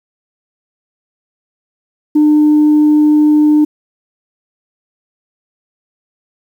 sine tone, 301.1 Hz, D4, 43 cents sharp, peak -4 dBFS, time 2.15-3.65 s, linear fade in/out 10 ms, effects tanh soft clip ceiling -3 dBFS + 7-bit

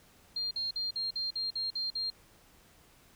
sine tone bursts, 4200 Hz, C8, 6 cents sharp, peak -31 dBFS, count 9, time 0.36-2.102 s, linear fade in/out 5 ms, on 150 ms, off 49 ms, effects pink hiss -61 dBFS RMS until 3.15 s

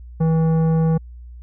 triangle tone with tanh clipping, 161.7 Hz, E3, 33 cents flat, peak -16 dBFS, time 0.2-0.98 s, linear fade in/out 10 ms, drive 16 dB, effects added 60 Hz sine -35 dBFS peak until 1.42 s

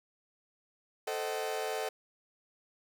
40% pulse chord, A diminished seventh, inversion none, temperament equal with one note detuned, 440 / 523.3 / 622.3 / 756.4 Hz, A4 / C5 / Eb5 / Gb5, 0 / 0 / 0 / +38 cents, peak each -36 / -40 / -39 / -38 dBFS, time 1.07-1.89 s, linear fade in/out 5 ms, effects none

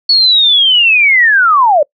sine linear sweep, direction down, 4435 to 554.4 Hz, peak -5 dBFS, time 0.09-1.83 s, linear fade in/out 5 ms, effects noise-tail reverb RT60 0.1 s tail -24 dB re dry

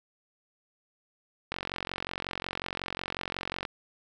click train, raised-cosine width 0.3 ms, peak -16 dBFS, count 98, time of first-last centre 1.52-3.652 s, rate 45.5 Hz, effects none

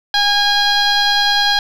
sine tone with frequency modulation, 2455 Hz, D#7, 24 cents flat, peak -10 dBFS, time 0.14-1.59 s, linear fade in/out 2 ms, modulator 820 Hz, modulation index 2.6, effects tanh soft clip ceiling -8 dBFS + 8-bit

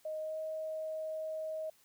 sine tone with pitch glide, 623 to 629.9 Hz, D#5 to D#5, +2 to +21 cents, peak -36 dBFS, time 0.05-1.7 s, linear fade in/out 5 ms, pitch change +19 cents, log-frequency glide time 0.2-0.38 s, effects white hiss -67 dBFS RMS until 1.84 s

